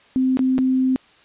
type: tone with dropouts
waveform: sine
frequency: 259.6 Hz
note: C4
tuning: 13 cents flat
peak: -15 dBFS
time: 0.16-0.96 s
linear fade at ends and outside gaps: 0 ms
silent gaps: 0.371-0.392 / 0.581-0.588 s
effects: white hiss -52 dBFS RMS until 1.24 s + resampled to 8000 Hz